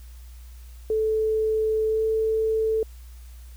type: tone with pitch glide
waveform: sine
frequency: 437.1 to 441.2 Hz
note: A4 to A4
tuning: -11 to +5 cents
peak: -20 dBFS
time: 0.9-2.83 s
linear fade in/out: 2 ms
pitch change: +16 cents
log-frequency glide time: 1.87-2.04 s
effects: added 60 Hz sine -40 dBFS peak until 3.56 s + white hiss -56 dBFS RMS until 3.56 s